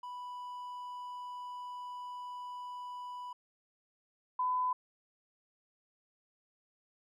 triangle / sine tone pair in turn, 987.8 / 1005.1 Hz, B5 / B5, 0 / +30 cents, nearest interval unison, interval 30 cents, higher second, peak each -39 / -29 dBFS, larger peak second, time 0.03-3.33 / 4.39-4.73 s, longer first, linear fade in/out 5 ms, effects none

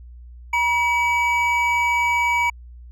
triangle tone pair together, 957 / 2282 Hz, A#5 / C#7, +45 / +50 cents, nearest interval octave + minor third, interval 1505 cents, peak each -18 dBFS, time 0.53-2.5 s, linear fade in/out 5 ms, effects added 60 Hz sine -38 dBFS peak until 2.91 s

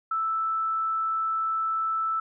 sine tone, 1318.5 Hz, E6, in tune, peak -24 dBFS, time 0.11-2.2 s, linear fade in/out 5 ms, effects none

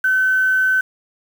sine tone with quantisation, 1523 Hz, F#6, 50 cents sharp, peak -13 dBFS, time 0.04-0.81 s, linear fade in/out 5 ms, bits 6, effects none

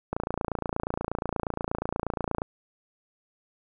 click train, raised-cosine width 1 ms, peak -14 dBFS, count 66, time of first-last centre 0.13-2.419 s, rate 28.4 Hz, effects none

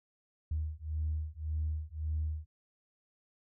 sine beating tone pair, 76.7 / 78.5 Hz, D#2 / D#2, -24 / +16 cents, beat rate 1.8 Hz, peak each -35 / -35 dBFS, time 0.51-2.46 s, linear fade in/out 5 ms, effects tanh soft clip ceiling -25 dBFS

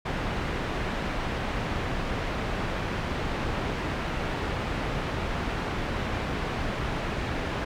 pink low-pass noise, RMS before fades -30 dBFS, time 0.05-7.65 s, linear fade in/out 10 ms, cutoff 2500 Hz, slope 12 dB/octave, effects none

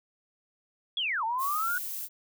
sine linear two-way sweep, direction down then up, 3444 to 867 to 1485 Hz, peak -27 dBFS, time 0.97-1.78 s, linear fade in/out 2 ms, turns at 1.24 s
violet noise, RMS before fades -36 dBFS, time 1.38-2.09 s, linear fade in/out 50 ms
effects none

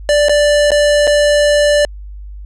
square tone with dropouts, 587.3 Hz, D5, in tune, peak -9 dBFS, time 0.09-1.85 s, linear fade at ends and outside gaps 1 ms, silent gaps 0.285-0.294 / 0.706-0.717 / 1.071-1.075 s, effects added 50 Hz sine -27 dBFS peak until 2.45 s + resampled to 22050 Hz

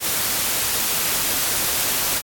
white noise, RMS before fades -21 dBFS, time 0-2.22 s, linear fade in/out 50 ms, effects AAC 64 kbps

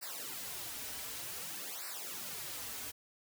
white noise with flanger, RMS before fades -43 dBFS, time 0.01-2.92 s, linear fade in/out 20 ms, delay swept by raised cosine 0.3 to 5.8 ms, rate 0.54 Hz, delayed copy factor -0.95, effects none

